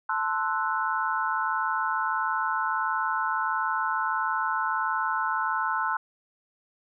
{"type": "chord", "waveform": "sine", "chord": "F# half-diminished seventh", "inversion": "first", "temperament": "equal", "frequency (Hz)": [880, 1046.5, 1318.5, 1480], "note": ["A5", "C6", "E6", "F#6"], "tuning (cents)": [0, 0, 0, 0], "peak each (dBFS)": -30, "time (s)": [0.09, 5.97], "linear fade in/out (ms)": 5, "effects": []}